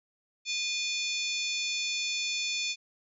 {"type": "harmonic tone with a mistuned harmonic", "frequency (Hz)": 880, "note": "A5", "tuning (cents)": 0, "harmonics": [3, 4, 5, 6, 7, 8], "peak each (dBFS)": [-33, -35, -37, -39, -40, -41], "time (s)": [0.45, 2.76], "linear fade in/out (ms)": 50, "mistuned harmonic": 3, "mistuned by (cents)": -120, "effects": []}